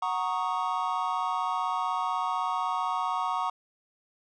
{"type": "chord", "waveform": "triangle", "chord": "D# minor seventh", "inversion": "first", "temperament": "equal", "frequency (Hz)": [740, 932.3, 1108.7, 1244.5], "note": ["F#5", "A#5", "C#6", "D#6"], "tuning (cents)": [0, 0, 0, 0], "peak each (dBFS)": [-31, -30, -29, -33], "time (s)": [0.02, 3.5], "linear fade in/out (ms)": 5, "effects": ["resampled to 22050 Hz"]}